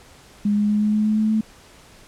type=tone with pitch steps; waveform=sine; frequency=206.1 / 207.8 / 209.5 / 211.2 / 212.9 / 214.6 / 216.3 / 218.1 Hz; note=G#3 / G#3 / G#3 / G#3 / G#3 / A3 / A3 / A3; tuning=-13 / +1 / +15 / +29 / +43 / -43 / -29 / -15 cents; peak=-16 dBFS; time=0.45-1.41 s; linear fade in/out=5 ms; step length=120 ms; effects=pink hiss -48 dBFS RMS until 2.07 s + low-pass 10000 Hz 12 dB/octave